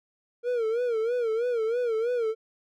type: tone with vibrato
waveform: triangle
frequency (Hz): 466.2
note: A#4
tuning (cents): 0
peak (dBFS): -22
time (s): 0.43-2.35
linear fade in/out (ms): 50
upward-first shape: sine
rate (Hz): 3.1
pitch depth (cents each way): 110
effects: none